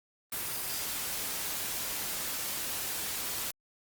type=tone in noise; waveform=sine; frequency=4883 Hz; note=D#8; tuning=33 cents flat; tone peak=-45 dBFS; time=0.46-0.85 s; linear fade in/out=5 ms; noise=white; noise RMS=-35 dBFS; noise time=0.32-3.51 s; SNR=-13 dB; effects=Opus 32 kbps